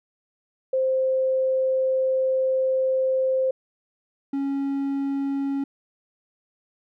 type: tone pair in turn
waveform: sine / triangle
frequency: 523.3 / 276.4 Hz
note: C5 / C#4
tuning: 0 / -5 cents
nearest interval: major seventh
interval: 1105 cents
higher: first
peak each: -19 / -21 dBFS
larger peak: first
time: 0.73-3.51 / 4.33-5.64 s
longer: first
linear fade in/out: 5 ms
effects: none